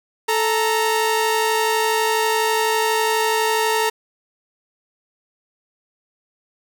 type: tone pair together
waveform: sawtooth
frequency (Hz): 438.2 / 928.5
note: A4 / A#5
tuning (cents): -7 / -7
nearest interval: octave + minor second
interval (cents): 1300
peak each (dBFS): -16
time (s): 0.28-3.9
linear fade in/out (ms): 10
effects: none